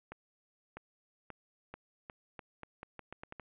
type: accelerating click train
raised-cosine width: 0.5 ms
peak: -29 dBFS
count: 13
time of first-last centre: 0.12-3.397 s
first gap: 650 ms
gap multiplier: 0.82
effects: resampled to 8000 Hz + 10-bit